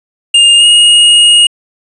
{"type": "tone with pitch glide", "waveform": "square", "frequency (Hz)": [2818, 2867], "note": ["F7", "F7"], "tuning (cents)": [15, 45], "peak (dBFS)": -3, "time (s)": [0.34, 1.47], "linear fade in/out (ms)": 5, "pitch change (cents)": 30, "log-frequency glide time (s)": [0.57, 0.65], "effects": ["resampled to 22050 Hz", "7-bit"]}